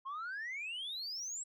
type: exponential sweep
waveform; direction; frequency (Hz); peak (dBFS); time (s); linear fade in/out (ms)
sine; up; 1046.5 to 7902; -37; 0.05-1.44; 20
effects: tanh soft clip ceiling -37 dBFS